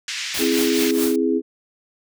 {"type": "band-pass noise", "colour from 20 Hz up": "pink", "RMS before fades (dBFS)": -28, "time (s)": [0.08, 0.91], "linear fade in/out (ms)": 2, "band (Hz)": [1900, 6600], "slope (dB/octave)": 24}
{"type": "noise with tremolo", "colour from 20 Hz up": "white", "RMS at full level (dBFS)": -25, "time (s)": [0.34, 1.16], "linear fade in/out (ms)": 5, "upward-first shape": "triangle", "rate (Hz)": 4.7, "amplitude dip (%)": 80}
{"type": "chord", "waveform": "sine", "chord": "C augmented", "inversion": "none", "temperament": "equal", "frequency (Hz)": [261.6, 329.6, 415.3], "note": ["C4", "E4", "G#4"], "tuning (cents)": [0, 0, 0], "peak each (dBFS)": -21, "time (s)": [0.38, 1.42], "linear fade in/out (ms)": 50}
{"effects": []}